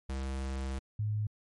square / sine tone pair in turn, 66.6 / 106.06 Hz, C2 / G#2, +31 / +37 cents, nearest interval minor sixth, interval 806 cents, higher second, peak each -34 / -29 dBFS, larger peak second, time 0.09-0.79 / 0.99-1.27 s, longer first, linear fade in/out 5 ms, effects MP3 48 kbps

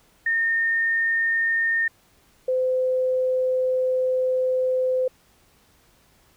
sine tone pair in turn, 1827 / 512.7 Hz, A#6 / C5, -35 / -35 cents, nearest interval octave + minor seventh, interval 2200 cents, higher first, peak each -19 dBFS, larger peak neither, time 0.26-1.88 / 2.48-5.08 s, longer second, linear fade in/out 5 ms, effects pink hiss -59 dBFS RMS until 6.36 s

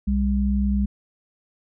sine tone pair together, 63.3 / 201.5 Hz, B1 / G3, +43 / +48 cents, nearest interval octave + minor sixth, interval 2005 cents, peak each -21 dBFS, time 0.07-0.86 s, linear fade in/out 10 ms, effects none

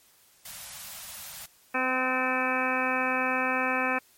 white band-stop noise, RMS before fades -41 dBFS, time 0.45-1.46 s, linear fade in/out 5 ms, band 220 to 540 Hz, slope 96 dB/octave
harmonic tone, 257.1 Hz, C4, 30 cents flat, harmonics 1 / 2 / 3 / 4 / 5 / 6 / 7 / 9 / 10, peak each -33 / -33 / -33 / -33 / -33 / -33 / -33 / -33 / -33 dBFS, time 1.74-3.99 s, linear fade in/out 10 ms
effects white hiss -60 dBFS RMS until 4.17 s + MP3 64 kbps

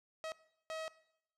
sawtooth tone bursts at uneven times, 638 Hz, D#5, 43 cents sharp, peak -36 dBFS, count 2, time 0.24-0.32 / 0.7-0.88 s, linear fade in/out 0 ms, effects noise-tail reverb RT60 0.8 s tail -19 dB re dry + low-pass 7000 Hz 12 dB/octave

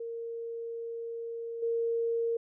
sine tone with level steps, 462.4 Hz, A#4, 14 cents flat, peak -35 / -27 dBFS, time 0-2.37 s, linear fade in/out 5 ms, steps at 1.62 s, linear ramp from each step 10 ms, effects none

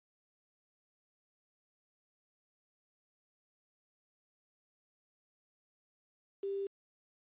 sine tone with quantisation, 394.8 Hz, G4, 12 cents sharp, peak -34 dBFS, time 6.43-6.67 s, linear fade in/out 5 ms, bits 9, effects resampled to 8000 Hz

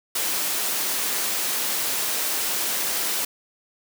white high-pass noise, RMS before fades -25 dBFS, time 0.15-3.25 s, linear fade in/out 5 ms, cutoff 230 Hz, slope 12 dB/octave, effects none

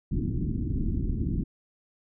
pink low-pass noise, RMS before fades -28 dBFS, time 0.11-1.44 s, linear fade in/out 10 ms, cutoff 330 Hz, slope 48 dB/octave, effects none

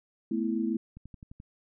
sine chord, A suspended second, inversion none, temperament equal, 220 / 246.9 / 329.6 Hz, A3 / B3 / E4, 0 / 0 / 0 cents, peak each -30 / -32 / -31 dBFS, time 0.31-0.77 s, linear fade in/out 5 ms
click train, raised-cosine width 5 ms, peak -33 dBFS, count 6, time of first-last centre 0.97-1.401 s, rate 11.6 Hz
effects none

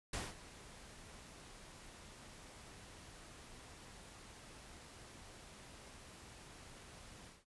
pink noise with ADSR envelope, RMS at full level -40 dBFS, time 0.13-7.45 s, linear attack 5 ms, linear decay 200 ms, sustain -16 dB, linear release 180 ms, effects noise-tail reverb RT60 0.1 s tail -21 dB re dry + resampled to 24000 Hz

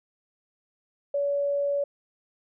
sine tone, 568 Hz, C#5, 42 cents sharp, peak -23 dBFS, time 1.14-1.84 s, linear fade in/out 5 ms, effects none

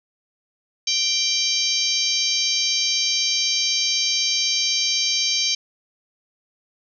harmonic tone, 784 Hz, G5, in tune, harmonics 3 / 4 / 5 / 6 / 7 / 8, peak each -29 / -26 / -26 / -25 / -25 / -26 dBFS, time 0.87-5.55 s, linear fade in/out 5 ms, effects none

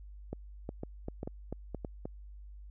clicks, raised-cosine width 2 ms, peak -24 dBFS, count 10, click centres 0.33 / 0.691 / 0.834 / 1.084 / 1.231 / 1.275 / 1.526 / 1.747 / 1.848 / 2.055 s, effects added 50 Hz sine -46 dBFS peak until 2.7 s

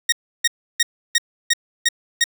15% pulse tone bursts, 1870 Hz, A#6, 5 cents sharp, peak -7 dBFS, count 7, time 0.09-2.241 s, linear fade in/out 5 ms, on 33 ms, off 320 ms, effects none

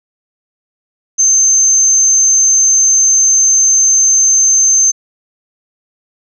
sine tone, 6270 Hz, G8, 1 cent flat, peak -6 dBFS, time 1.18-4.92 s, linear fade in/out 20 ms, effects none

